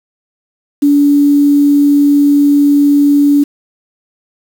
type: tone with quantisation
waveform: sine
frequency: 287.4 Hz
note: D4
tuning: 37 cents flat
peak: -5 dBFS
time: 0.82-3.44 s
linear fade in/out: 10 ms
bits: 5
effects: none